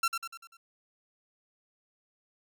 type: tone with echo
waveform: sawtooth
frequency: 1355 Hz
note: E6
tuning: 47 cents sharp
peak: -21 dBFS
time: 0.03-0.08 s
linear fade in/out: 5 ms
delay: 98 ms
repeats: 5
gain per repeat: -6 dB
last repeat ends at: 0.57 s
effects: none